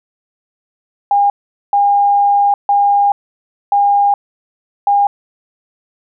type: tone bursts at uneven times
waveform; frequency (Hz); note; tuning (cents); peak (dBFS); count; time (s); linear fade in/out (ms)
sine; 809; G#5; -46; -8; 5; 1.11-1.3 / 1.73-2.54 / 2.69-3.12 / 3.72-4.14 / 4.87-5.07; 2
effects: none